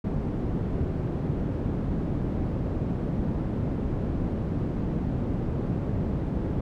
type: low-pass noise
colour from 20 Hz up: white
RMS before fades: -28 dBFS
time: 0.04-6.61 s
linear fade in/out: 5 ms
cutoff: 230 Hz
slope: 12 dB/octave
effects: none